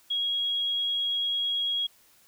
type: tone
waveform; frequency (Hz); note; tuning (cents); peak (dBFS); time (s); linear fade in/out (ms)
sine; 3303; G#7; -10; -25; 0.1-1.87; 10
effects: white hiss -60 dBFS RMS until 2.27 s

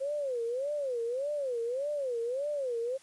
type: tone with vibrato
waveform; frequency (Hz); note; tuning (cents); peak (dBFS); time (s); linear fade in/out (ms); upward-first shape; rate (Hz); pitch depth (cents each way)
sine; 523.3; C5; 0; -30; 0-2.98; 20; sine; 1.7; 220
effects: white hiss -59 dBFS RMS until 3.02 s + resampled to 24000 Hz

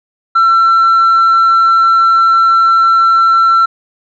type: tone with tanh clipping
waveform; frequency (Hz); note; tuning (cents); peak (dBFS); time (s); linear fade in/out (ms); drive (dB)
sine; 1347; E6; +37; -6; 0.35-3.66; 10; 1
effects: none

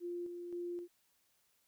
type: tone with tremolo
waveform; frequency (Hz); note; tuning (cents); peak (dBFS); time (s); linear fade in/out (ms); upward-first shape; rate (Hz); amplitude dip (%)
sine; 349.4; F4; +1; -38; 0-0.88; 50; square; 1.9; 40
effects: white hiss -75 dBFS RMS until 1.67 s

